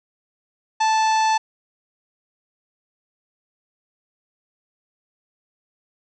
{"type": "harmonic tone with a mistuned harmonic", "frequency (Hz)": 878, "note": "A5", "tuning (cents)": -4, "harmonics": [1, 2, 3, 4, 5, 6, 7, 8, 9], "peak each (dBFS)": [-16, -29, -30, -35, -32, -41, -33, -45, -44], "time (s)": [0.8, 1.38], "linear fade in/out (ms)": 10, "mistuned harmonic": 7, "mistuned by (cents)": -43, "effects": []}